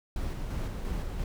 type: noise with tremolo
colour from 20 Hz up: brown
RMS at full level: -32 dBFS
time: 0.16-1.24 s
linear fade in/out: 2 ms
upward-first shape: square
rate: 2.9 Hz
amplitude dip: 30%
effects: none